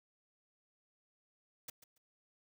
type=noise with echo; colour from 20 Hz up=white; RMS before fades=-45 dBFS; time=1.68-1.7 s; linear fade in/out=5 ms; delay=140 ms; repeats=2; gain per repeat=-14 dB; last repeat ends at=1.98 s; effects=none